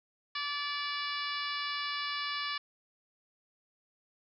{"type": "harmonic tone", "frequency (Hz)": 579, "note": "D5", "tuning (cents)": -25, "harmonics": [2, 3, 4, 5, 6, 7, 8, 9], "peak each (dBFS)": [-38, -40, -41, -42, -43, -43, -44, -45], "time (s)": [0.35, 2.58], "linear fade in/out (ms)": 5, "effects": []}